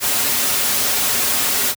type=noise with comb filter; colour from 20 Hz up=white; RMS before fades=-18 dBFS; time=0-1.75 s; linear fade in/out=50 ms; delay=6 ms; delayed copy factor=-0.6; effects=high-pass 100 Hz 12 dB/octave